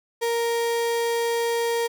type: tone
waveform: 35% pulse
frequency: 466.4 Hz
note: A#4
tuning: 1 cent sharp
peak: -20 dBFS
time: 0.21-1.88 s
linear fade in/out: 20 ms
effects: none